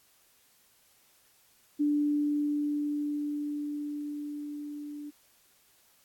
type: tone with level ramp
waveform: sine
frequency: 293.7 Hz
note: D4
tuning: in tune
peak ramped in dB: -23 to -38 dBFS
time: 1.79-5.11 s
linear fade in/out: 20 ms
effects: white hiss -64 dBFS RMS until 6.04 s + AAC 64 kbps